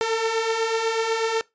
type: beating tone pair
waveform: sawtooth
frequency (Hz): 444 / 452.1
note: A4 / A4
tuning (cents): +16 / +47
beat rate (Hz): 8.1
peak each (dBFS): -24 / -18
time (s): 0.01-1.41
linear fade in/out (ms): 0
effects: noise-tail reverb RT60 0.2 s tail -22 dB re dry + resampled to 16000 Hz